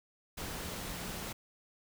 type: tone in noise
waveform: sine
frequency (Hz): 180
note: F#3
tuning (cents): -47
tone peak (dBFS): -49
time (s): 0.64-1.24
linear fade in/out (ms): 10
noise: pink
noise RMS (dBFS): -41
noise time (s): 0.37-1.33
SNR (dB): -11
effects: none